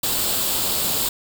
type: noise with comb filter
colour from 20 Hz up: white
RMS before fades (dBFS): -22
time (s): 0.03-1.09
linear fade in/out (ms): 5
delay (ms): 0.25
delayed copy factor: +0.55
effects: none